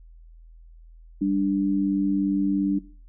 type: tone pair together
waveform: sine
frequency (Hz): 196.5 / 293.7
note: G3 / D4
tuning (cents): +4 / 0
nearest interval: perfect fifth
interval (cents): 696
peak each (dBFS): -25 / -21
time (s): 1.21-2.79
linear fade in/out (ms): 10
effects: noise-tail reverb RT60 0.4 s tail -18 dB re dry + added 41 Hz sine -45 dBFS peak until 3.08 s